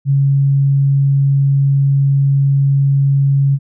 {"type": "tone", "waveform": "sine", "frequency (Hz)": 138.59, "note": "C#3", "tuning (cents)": 0, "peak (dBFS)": -9, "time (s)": [0.05, 3.59], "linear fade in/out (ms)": 50, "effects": []}